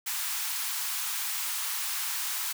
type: high-pass noise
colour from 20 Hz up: white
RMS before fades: -32 dBFS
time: 0.06-2.53 s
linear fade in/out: 10 ms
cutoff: 840 Hz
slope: 48 dB/octave
effects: none